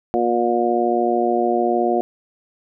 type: harmonic tone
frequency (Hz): 119.1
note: A#2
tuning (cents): +38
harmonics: 2 / 3 / 4 / 5 / 6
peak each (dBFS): -24 / -20 / -25 / -25 / -20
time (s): 0.14-2.01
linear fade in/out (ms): 0
effects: none